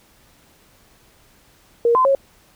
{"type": "tone with pitch steps", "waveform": "sine", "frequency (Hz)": [469.6, 1028, 547], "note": ["A#4", "C6", "C#5"], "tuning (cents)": [13, -31, -23], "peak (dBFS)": -12, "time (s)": [1.85, 2.15], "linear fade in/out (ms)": 2, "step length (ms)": 100, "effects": ["pink hiss -54 dBFS RMS until 2.55 s"]}